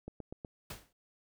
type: click train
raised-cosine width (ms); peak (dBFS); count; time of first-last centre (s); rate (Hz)
2; -29; 4; 0.08-0.448; 8.15
type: noise with exponential decay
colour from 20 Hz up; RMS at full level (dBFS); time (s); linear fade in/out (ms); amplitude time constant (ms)
pink; -40; 0.7-0.93; 5; 48
effects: none